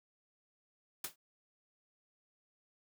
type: noise with exponential decay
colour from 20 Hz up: white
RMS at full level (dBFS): -35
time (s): 1.04-1.16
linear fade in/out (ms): 5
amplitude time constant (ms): 24
effects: high-pass 100 Hz 12 dB/octave